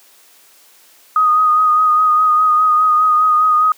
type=tone with vibrato; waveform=sine; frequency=1244.5 Hz; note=D#6; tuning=in tune; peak=-9 dBFS; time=1.16-3.72 s; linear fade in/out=2 ms; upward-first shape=sine; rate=4.9 Hz; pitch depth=25 cents each way; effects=white hiss -48 dBFS RMS until 3.77 s + high-pass 300 Hz 12 dB/octave